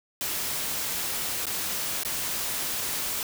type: noise with dropouts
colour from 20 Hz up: white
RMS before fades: -30 dBFS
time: 0.21-3.23 s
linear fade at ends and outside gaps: 1 ms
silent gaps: 1.456-1.467 / 2.034-2.049 s
effects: none